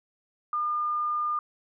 sine tone, 1209 Hz, D6, 50 cents sharp, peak -25 dBFS, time 0.53-1.39 s, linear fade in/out 2 ms, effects none

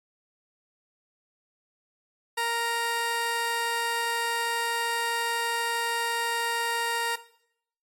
15% pulse tone pair together, 466.2 / 932.4 Hz, A#4 / A#5, 0 / 0 cents, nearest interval octave, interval 1200 cents, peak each -25 / -23 dBFS, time 2.37-7.16 s, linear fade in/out 10 ms, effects noise-tail reverb RT60 0.7 s tail -17 dB re dry + AAC 48 kbps

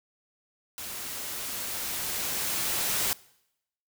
white noise with level ramp, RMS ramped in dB -38 to -27 dBFS, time 0.78-3.13 s, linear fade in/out 0 ms, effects noise-tail reverb RT60 0.8 s tail -22 dB re dry

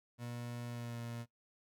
30% pulse tone with pitch glide, 120 to 117.8 Hz, B2 to A#2, -49 to +19 cents, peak -39 dBFS, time 0.18-1.26 s, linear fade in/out 50 ms, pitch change -32 cents, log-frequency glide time 0.67-0.99 s, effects noise-tail reverb RT60 0.1 s tail -18 dB re dry

